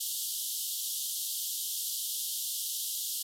white band-pass noise, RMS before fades -35 dBFS, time 0-3.23 s, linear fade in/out 10 ms, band 3000 to 15000 Hz, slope 96 dB/octave, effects none

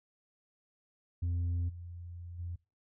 sine tone with level steps, 86.8 Hz, F2, 10 cents flat, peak -27 / -42 / -36 dBFS, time 1.22-2.56 s, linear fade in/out 10 ms, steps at 1.68 / 2.38 s, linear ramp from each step 20 ms, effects noise-tail reverb RT60 0.3 s tail -24 dB re dry + tanh soft clip ceiling -29 dBFS

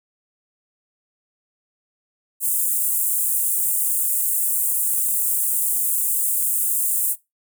pink high-pass noise, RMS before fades -21 dBFS, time 2.4-7.16 s, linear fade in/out 50 ms, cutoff 8200 Hz, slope 48 dB/octave, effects noise-tail reverb RT60 0.2 s tail -19 dB re dry

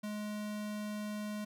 square tone, 210 Hz, G#3, 19 cents sharp, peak -38 dBFS, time 0.03-1.45 s, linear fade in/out 10 ms, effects none

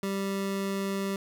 25% pulse tone, 196 Hz, G3, in tune, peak -25 dBFS, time 0.03-1.16 s, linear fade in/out 2 ms, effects none

